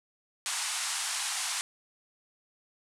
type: band-pass noise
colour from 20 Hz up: white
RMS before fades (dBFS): -33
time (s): 0.46-1.61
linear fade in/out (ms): 0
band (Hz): 750 to 10000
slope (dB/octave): 48
effects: none